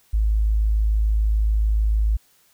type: tone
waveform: sine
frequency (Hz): 53.4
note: G#1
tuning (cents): +49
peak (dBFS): -16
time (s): 0.13-2.17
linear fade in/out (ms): 10
effects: white hiss -59 dBFS RMS until 2.53 s